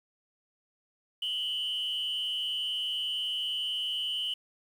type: tone with frequency modulation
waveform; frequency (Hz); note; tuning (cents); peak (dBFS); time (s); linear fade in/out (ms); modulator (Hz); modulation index
sine; 3000; F#7; +23; -28; 1.22-4.34; 5; 149; 0.81
effects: tanh soft clip ceiling -27 dBFS + 9-bit